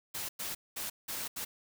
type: noise bursts at uneven times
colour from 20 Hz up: white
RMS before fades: -38 dBFS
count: 5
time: 0.14-0.29 / 0.39-0.55 / 0.76-0.9 / 1.08-1.28 / 1.36-1.45 s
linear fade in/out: 10 ms
effects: none